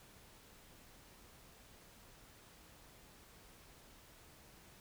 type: silence
effects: pink hiss -61 dBFS RMS until 4.8 s